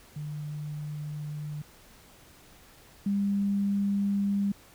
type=tone pair in turn; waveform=sine; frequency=149.4 / 200.2 Hz; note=D3 / G3; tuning=+30 / +37 cents; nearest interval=perfect fourth; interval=507 cents; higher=second; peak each=-33 / -24 dBFS; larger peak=second; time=0.16-1.62 / 3.06-4.52 s; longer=neither; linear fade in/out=5 ms; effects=pink hiss -55 dBFS RMS until 4.74 s